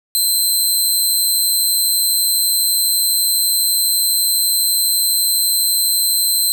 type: tone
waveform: 15% pulse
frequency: 4096 Hz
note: C8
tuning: 38 cents flat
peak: -7 dBFS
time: 0.15-6.52 s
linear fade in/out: 0 ms
effects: none